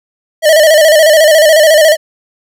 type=tone with vibrato; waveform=square; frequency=622.3 Hz; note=D#5; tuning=in tune; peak=-4 dBFS; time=0.42-1.97 s; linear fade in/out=50 ms; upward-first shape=square; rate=14 Hz; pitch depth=65 cents each way; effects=none